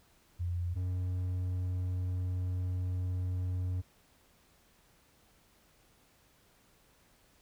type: tone pair in turn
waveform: sine / triangle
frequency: 87.7 / 91.07 Hz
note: F2 / F#2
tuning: +8 / -27 cents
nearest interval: minor second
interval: 65 cents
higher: second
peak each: -31 / -29 dBFS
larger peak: second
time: 0.39-0.75 / 0.75-3.82 s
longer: second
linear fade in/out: 20 ms
effects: pink hiss -66 dBFS RMS until 7.41 s